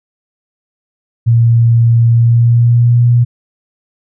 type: tone with pitch glide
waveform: sine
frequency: 116.54 to 120.37 Hz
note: A#2 to B2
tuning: 0 to -44 cents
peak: -5 dBFS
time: 1.26-3.25 s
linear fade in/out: 20 ms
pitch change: +56 cents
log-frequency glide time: 2.1-3.05 s
effects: none